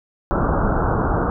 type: low-pass noise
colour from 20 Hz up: pink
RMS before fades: -19 dBFS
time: 0.31-1.3 s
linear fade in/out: 0 ms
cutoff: 1500 Hz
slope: 96 dB/octave
effects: none